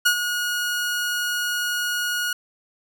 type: tone with ADSR envelope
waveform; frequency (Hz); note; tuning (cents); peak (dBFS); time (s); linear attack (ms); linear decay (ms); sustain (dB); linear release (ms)
sawtooth; 1446; F#6; -40; -10; 0.05-2.33; 13; 83; -9; 3
effects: none